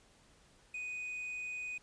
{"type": "tone with quantisation", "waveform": "triangle", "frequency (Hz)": 2489, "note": "D#7", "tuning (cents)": 0, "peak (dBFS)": -37, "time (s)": [0.74, 1.78], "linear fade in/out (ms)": 5, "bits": 10, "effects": ["pink hiss -65 dBFS RMS until 1.82 s", "resampled to 22050 Hz"]}